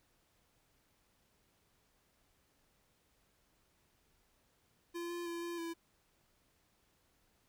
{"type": "tone with pitch steps", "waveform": "square", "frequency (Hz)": [343.1, 346.4, 340.2, 343.3, 333.8], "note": ["F4", "F4", "F4", "F4", "E4"], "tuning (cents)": [-31, -14, -45, -30, 22], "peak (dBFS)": -40, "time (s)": [4.94, 5.74], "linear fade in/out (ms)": 20, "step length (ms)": 160, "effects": ["pink hiss -74 dBFS RMS until 7.48 s"]}